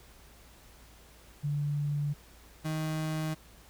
sine / 35% pulse tone pair in turn, 145.7 / 156.73 Hz, D3 / D#3, -13 / +13 cents, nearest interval minor second, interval 126 cents, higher second, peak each -28 / -29 dBFS, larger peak first, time 1.43-2.14 / 2.64-3.35 s, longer neither, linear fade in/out 20 ms, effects added 57 Hz sine -57 dBFS peak until 3.69 s + pink hiss -57 dBFS RMS until 3.69 s

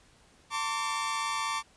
sawtooth tone cluster, 901 / 1060 / 1156 Hz, A5 / C6 / D6, +41 / +22 / -28 cents, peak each -31 / -34 / -28 dBFS, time 0.5-1.63 s, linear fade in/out 50 ms, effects pink hiss -61 dBFS RMS until 1.76 s + resampled to 22050 Hz

